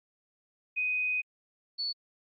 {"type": "tone pair in turn", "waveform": "sine", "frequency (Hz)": [2500, 4440], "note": ["D#7", "C#8"], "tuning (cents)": [8, 2], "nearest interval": "minor seventh", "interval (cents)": 994, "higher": "second", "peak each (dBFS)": [-27, -30], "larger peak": "first", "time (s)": [[0.76, 1.22], [1.78, 1.93]], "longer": "first", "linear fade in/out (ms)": 20, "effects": ["AAC 48 kbps"]}